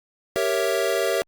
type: chord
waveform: square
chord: G diminished seventh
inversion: none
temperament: equal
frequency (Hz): 392 / 466.2 / 554.4 / 659.3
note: G4 / Bb4 / Db5 / Fb5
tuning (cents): 0 / 0 / 0 / 0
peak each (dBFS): -27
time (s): 0.36-1.22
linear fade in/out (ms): 0
effects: Opus 48 kbps